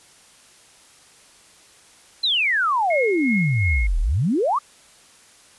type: exponential two-way sweep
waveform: sine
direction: down then up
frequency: 4186 to 36.07 to 1263 Hz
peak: -17 dBFS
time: 2.23-4.59 s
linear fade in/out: 10 ms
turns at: 4 s
type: tone with tremolo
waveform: sine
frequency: 2160 Hz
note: C#7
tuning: 45 cents flat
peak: -21 dBFS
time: 2.9-3.87 s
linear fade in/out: 5 ms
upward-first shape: sine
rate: 2.8 Hz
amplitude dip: 55%
effects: white hiss -51 dBFS RMS until 5.58 s + resampled to 24000 Hz